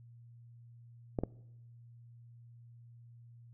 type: clicks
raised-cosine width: 2 ms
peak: -19 dBFS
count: 2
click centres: 1.188 / 1.236 s
effects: noise-tail reverb RT60 0.9 s tail -22 dB re dry + added 118 Hz sine -53 dBFS peak until 3.53 s